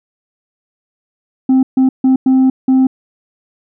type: tone bursts at uneven times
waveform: sine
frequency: 261.6 Hz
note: C4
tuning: in tune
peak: -4 dBFS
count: 5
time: 1.49-1.63 / 1.77-1.89 / 2.04-2.16 / 2.26-2.5 / 2.68-2.87 s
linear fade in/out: 5 ms
effects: tanh soft clip ceiling -6 dBFS